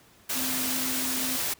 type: tone in noise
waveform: sine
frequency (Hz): 258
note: C4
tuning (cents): -24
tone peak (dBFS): -34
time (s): 0.35-1.37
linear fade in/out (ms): 10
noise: white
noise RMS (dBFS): -29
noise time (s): 0.29-1.54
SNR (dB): -8
effects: pink hiss -57 dBFS RMS until 1.59 s + high-pass 60 Hz 12 dB/octave